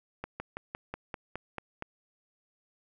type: slowing click train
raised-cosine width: 0.5 ms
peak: -21 dBFS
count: 9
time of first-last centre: 0.24-1.824 s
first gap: 160 ms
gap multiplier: 1.06
effects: none